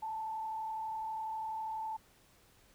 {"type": "tone with frequency modulation", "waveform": "sine", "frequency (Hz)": 880, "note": "A5", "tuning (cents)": 0, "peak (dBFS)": -36, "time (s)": [0.02, 1.97], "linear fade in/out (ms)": 10, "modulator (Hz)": 32.1, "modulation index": 0.55, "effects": ["pink hiss -65 dBFS RMS until 2.74 s"]}